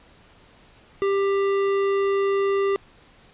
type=tone with tanh clipping; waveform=sine; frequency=395 Hz; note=G4; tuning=13 cents sharp; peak=-21 dBFS; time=1.02-2.76 s; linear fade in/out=0 ms; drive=15 dB; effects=pink hiss -53 dBFS RMS until 3.33 s + resampled to 8000 Hz